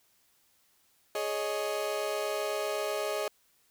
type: chord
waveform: 35% pulse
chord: Ab suspended fourth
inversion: none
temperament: equal with one note detuned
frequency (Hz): 418.4 / 554.4 / 622.3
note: Ab4 / Db5 / Eb5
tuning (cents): +13 / 0 / 0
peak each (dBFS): -33 / -35 / -32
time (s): 1.15-3.28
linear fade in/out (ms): 2
effects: white hiss -68 dBFS RMS until 3.7 s